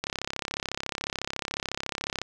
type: click train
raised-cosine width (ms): 0.2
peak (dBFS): -12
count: 75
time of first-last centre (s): 0.04-2.216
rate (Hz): 34
effects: none